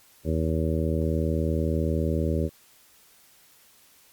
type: harmonic tone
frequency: 80 Hz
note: D#2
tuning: 49 cents sharp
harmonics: 1 / 2 / 3 / 4 / 5 / 6 / 7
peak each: -26 / -29 / -31 / -32 / -33 / -34 / -34 dBFS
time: 0.24-2.5 s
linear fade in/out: 50 ms
effects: white hiss -57 dBFS RMS until 4.12 s + Opus 48 kbps